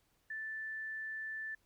sine tone, 1760 Hz, A6, in tune, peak -39 dBFS, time 0.3-1.55 s, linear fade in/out 5 ms, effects pink hiss -75 dBFS RMS until 1.65 s

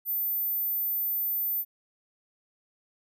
sine tone, 14080 Hz, A9, in tune, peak -26 dBFS, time 0.05-1.65 s, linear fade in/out 50 ms, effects none

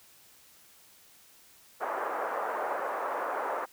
pink band-pass noise, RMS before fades -33 dBFS, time 1.8-3.66 s, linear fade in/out 20 ms, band 490 to 1400 Hz, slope 24 dB/octave, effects white hiss -58 dBFS RMS until 3.72 s

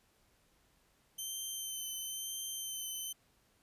10% pulse tone with vibrato, 3094 Hz, G7, 23 cents flat, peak -31 dBFS, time 1.18-3.13 s, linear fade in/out 10 ms, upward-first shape sine, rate 1 Hz, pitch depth 20 cents each way, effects pink hiss -71 dBFS RMS until 3.62 s + resampled to 32000 Hz

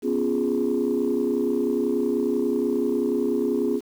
sine chord, C# dominant seventh, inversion third, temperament equal, 246.9 / 277.2 / 349.2 / 415.3 Hz, B3 / C#4 / E#4 / G#4, 0 / 0 / 0 / 0 cents, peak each -25 / -26 / -26 / -24 dBFS, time 0.02-3.81 s, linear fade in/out 50 ms, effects tanh soft clip ceiling -14 dBFS + 8-bit

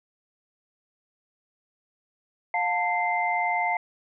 sine tone cluster, 710 / 891 / 2085 Hz, F5 / A5 / C7, +28 / +22 / -7 cents, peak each -27 dBFS, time 2.54-3.77 s, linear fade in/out 2 ms, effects none

